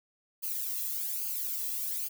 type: noise with flanger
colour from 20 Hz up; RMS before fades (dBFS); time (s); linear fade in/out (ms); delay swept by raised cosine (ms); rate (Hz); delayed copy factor
violet; -34; 0.42-2.09; 20; 0.53 to 1.36; 1.2; -0.8
effects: none